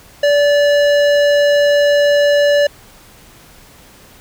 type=tone with hard clipping; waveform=sine; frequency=579 Hz; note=D5; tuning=25 cents flat; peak=-11 dBFS; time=0.23-2.67 s; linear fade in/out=5 ms; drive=15 dB; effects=pink hiss -43 dBFS RMS until 4.2 s